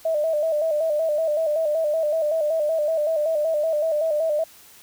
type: tone with vibrato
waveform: sine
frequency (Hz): 622.3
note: D#5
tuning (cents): 0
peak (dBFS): -19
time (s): 0.05-4.44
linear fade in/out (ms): 5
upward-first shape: square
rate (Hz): 5.3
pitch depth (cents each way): 70
effects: white hiss -49 dBFS RMS until 4.82 s